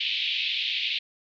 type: band-pass noise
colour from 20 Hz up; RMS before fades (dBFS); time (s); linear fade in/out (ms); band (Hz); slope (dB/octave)
white; -28; 0-0.99; 10; 2400 to 3800; 48
effects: none